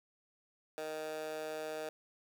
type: tone with high-pass filter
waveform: 15% pulse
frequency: 155.56 Hz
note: D#3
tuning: in tune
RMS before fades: -41 dBFS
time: 0.78-1.89 s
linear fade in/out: 0 ms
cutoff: 550 Hz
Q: 2.2
effects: none